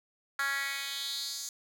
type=tone with high-pass filter sweep; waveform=10% pulse; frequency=276.9 Hz; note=C#4; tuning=2 cents flat; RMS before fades=-35 dBFS; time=0.39-1.49 s; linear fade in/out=2 ms; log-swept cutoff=1500 to 6000 Hz; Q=3.2; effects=none